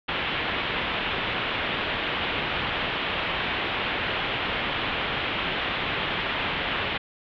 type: low-pass noise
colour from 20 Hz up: white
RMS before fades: -28 dBFS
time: 0.08-6.98 s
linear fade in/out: 10 ms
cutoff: 3400 Hz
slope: 48 dB/octave
effects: none